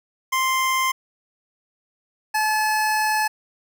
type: tone pair in turn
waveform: 25% pulse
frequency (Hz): 1047 / 860.4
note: C6 / A5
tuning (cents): +1 / -39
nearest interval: minor third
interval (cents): 340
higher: first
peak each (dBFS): -15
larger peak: neither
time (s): 0.32-0.92 / 2.34-3.28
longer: second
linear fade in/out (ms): 10
effects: none